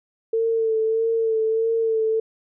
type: tone with vibrato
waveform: sine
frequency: 448 Hz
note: A4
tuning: 31 cents sharp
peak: -18 dBFS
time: 0.33-2.2 s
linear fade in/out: 5 ms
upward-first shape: sine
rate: 1.6 Hz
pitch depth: 28 cents each way
effects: none